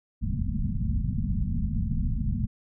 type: low-pass noise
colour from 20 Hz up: pink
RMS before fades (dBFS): -27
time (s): 0.21-2.47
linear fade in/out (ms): 20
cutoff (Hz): 240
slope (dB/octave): 96
effects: none